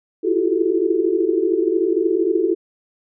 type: tone cluster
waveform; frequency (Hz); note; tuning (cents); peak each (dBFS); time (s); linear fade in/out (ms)
sine; 330 / 343.1 / 366.6 / 387.3 / 436.2; E4 / F4 / F#4 / G4 / A4; +2 / -31 / -16 / -21 / -15; -22; 0.23-2.55; 20
effects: none